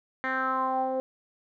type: tone with low-pass filter sweep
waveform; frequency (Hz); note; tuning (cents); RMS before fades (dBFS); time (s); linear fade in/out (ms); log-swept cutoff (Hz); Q
10% pulse; 261.6; C4; 0; -28; 0.24-1; 0; 2000 to 560; 4.8
effects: none